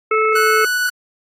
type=harmonic tone; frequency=436 Hz; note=A4; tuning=16 cents flat; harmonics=1 / 3 / 5 / 6; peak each=-16 / -16 / -21 / -29 dBFS; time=0.11-0.65 s; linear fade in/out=5 ms
type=tone; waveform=45% pulse; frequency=1480 Hz; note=F#6; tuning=in tune; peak=-16 dBFS; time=0.35-0.9 s; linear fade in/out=10 ms
effects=AAC 48 kbps